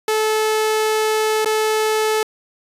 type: tone with dropouts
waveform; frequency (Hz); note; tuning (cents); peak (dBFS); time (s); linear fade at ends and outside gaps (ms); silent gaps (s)
sawtooth; 434; A4; -24; -12; 0.08-2.23; 2; 1.447-1.458
effects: resampled to 32000 Hz